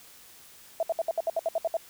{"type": "tone bursts", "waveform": "sine", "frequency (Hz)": 659.3, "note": "E5", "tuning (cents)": 0, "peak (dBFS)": -23, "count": 11, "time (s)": [0.8, 1.769], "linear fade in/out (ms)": 2, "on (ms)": 29, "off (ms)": 65, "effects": ["white hiss -52 dBFS RMS until 1.89 s"]}